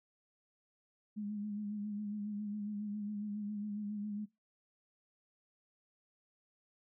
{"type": "tone with vibrato", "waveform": "sine", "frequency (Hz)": 207.7, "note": "G#3", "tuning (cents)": 0, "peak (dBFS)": -37, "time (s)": [1.16, 4.26], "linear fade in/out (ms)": 20, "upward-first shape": "sine", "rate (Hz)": 7.3, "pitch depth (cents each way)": 38, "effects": ["noise-tail reverb RT60 0.2 s tail -22 dB re dry"]}